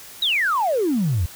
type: exponential sweep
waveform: triangle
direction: down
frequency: 3975 to 76.5 Hz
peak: -14 dBFS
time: 0.22-1.26 s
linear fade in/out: 5 ms
effects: tanh soft clip ceiling -15 dBFS + white hiss -41 dBFS RMS until 1.35 s